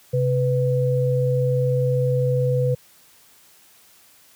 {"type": "tone pair together", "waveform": "sine", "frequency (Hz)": [132.01, 497], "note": ["C3", "B4"], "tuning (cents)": [16, 11], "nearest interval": "octave + major seventh", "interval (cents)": 2295, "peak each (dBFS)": [-19, -21], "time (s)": [0.13, 2.75], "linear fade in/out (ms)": 10, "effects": ["white hiss -53 dBFS RMS until 4.35 s", "high-pass 60 Hz 12 dB/octave"]}